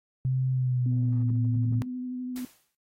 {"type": "tone with pitch glide", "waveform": "sine", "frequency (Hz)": [130, 115.15], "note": ["C3", "A#2"], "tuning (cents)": [-11, -21], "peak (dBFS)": -23, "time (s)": [0.25, 1.82], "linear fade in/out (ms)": 0, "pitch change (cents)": -210, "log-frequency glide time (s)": [0.51, 1.35]}
{"type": "tone with vibrato", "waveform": "sine", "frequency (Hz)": 251.3, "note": "B3", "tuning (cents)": 30, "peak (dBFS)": -31, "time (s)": [0.86, 2.45], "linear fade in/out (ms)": 2, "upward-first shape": "sine", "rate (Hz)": 12, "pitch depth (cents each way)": 16}
{"type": "noise with exponential decay", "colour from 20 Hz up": "white", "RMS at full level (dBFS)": -42, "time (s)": [2.36, 2.75], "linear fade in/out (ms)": 1, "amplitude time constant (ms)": 84}
{"effects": ["noise-tail reverb RT60 0.1 s tail -23 dB re dry", "AAC 48 kbps"]}